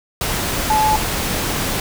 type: tone in noise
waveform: sine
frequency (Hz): 861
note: A5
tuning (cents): -38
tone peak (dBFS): -13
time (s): 0.7-0.96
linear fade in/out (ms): 2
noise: pink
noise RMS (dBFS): -21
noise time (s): 0.21-1.8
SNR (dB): +5
effects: none